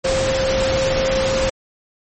sine tone in noise, 530 Hz, C5, 22 cents sharp, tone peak -17 dBFS, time 0.04-1.5 s, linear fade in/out 10 ms, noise pink, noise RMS -22 dBFS, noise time 0.04-1.5 s, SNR +2 dB, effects MP3 32 kbps

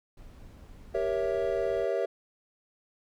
brown noise, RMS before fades -48 dBFS, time 0.17-1.85 s, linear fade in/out 5 ms
triangle chord, G diminished seventh, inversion none, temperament equal with one note detuned, 392 / 470.5 / 554.4 / 659.3 Hz, G4 / Bb4 / Db5 / Fb5, 0 / +16 / 0 / 0 cents, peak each -30 dBFS, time 0.94-2.06 s, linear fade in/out 10 ms
effects none

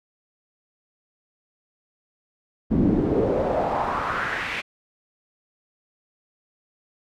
brown noise with band-pass filter sweep, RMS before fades -23 dBFS, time 2.7-4.62 s, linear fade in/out 20 ms, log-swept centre 220 to 2500 Hz, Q 3, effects none

